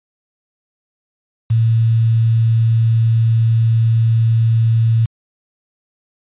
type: tone with quantisation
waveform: sine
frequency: 113.6 Hz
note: A#2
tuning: 44 cents flat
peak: -10 dBFS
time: 1.5-5.06 s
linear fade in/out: 10 ms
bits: 6
effects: resampled to 8000 Hz